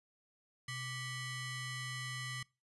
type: ring-modulated tone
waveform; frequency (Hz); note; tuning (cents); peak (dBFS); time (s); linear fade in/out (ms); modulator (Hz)
sawtooth; 1044; C6; -4; -33; 0.68-2.43; 5; 916
effects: noise-tail reverb RT60 0.3 s tail -24 dB re dry + resampled to 24000 Hz